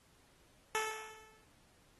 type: tone with exponential decay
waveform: 10% pulse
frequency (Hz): 436.6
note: A4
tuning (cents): -13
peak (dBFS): -23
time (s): 0.75-1.44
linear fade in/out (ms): 0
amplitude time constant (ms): 150
effects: pink hiss -68 dBFS RMS until 1.99 s + AAC 32 kbps